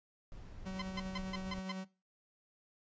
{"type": "noise", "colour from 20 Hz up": "brown", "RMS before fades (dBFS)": -49, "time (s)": [0.32, 1.59], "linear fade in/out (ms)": 0}
{"type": "tone with tremolo", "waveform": "45% pulse", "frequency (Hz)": 188.7, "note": "F#3", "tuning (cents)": 34, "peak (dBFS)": -39, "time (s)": [0.65, 1.85], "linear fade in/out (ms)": 20, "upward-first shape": "sine", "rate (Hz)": 9.9, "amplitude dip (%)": 30}
{"type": "tone bursts", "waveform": "15% pulse", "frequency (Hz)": 1027, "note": "C6", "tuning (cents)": -33, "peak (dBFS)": -32, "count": 6, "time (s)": [0.79, 1.72], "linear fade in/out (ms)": 5, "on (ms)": 30, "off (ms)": 150}
{"effects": ["noise-tail reverb RT60 0.3 s tail -20 dB re dry", "resampled to 16000 Hz"]}